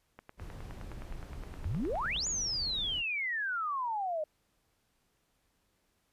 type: click train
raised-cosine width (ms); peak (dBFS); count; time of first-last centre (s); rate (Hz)
0.5; -32; 21; 0.19-2.267; 9.63
type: noise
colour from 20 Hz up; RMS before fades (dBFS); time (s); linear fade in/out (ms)
brown; -43; 0.37-3.03; 50
type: exponential two-way sweep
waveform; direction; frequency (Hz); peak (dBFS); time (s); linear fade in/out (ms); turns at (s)
sine; up then down; 71.1 to 7040 to 599; -31; 1.65-4.24; 5; 2.27
effects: pink hiss -75 dBFS RMS until 6.12 s + resampled to 32000 Hz